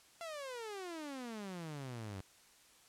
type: exponential sweep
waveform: sawtooth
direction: down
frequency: 689 to 92.5 Hz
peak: -39 dBFS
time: 0.21-2.21 s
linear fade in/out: 0 ms
effects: white hiss -64 dBFS RMS until 2.88 s + low-pass 10000 Hz 12 dB/octave